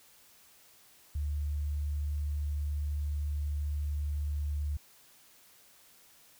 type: tone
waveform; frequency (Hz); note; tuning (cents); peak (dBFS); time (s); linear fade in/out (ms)
sine; 73.42; D2; 0; -30; 1.15-4.77; 5
effects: white hiss -60 dBFS RMS until 6.39 s